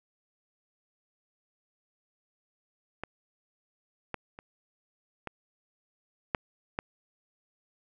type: clicks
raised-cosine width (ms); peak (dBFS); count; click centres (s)
0.5; -20 / -18 / -29 / -21 / -11 / -15; 6; 3.036 / 4.143 / 4.389 / 5.273 / 6.348 / 6.789
effects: none